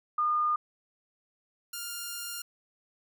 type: tone pair in turn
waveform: sine / 5% pulse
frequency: 1217 / 1403.6 Hz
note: D#6 / F6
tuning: -39 / +8 cents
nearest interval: major second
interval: 247 cents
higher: second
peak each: -24 dBFS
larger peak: neither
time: 0.18-0.56 / 1.73-2.42 s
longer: second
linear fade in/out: 5 ms
effects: none